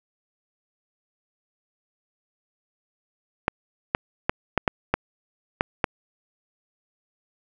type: clicks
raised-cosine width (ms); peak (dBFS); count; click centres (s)
0.5; -4; 8; 3.481 / 3.949 / 4.295 / 4.577 / 4.678 / 4.94 / 5.609 / 5.842
effects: none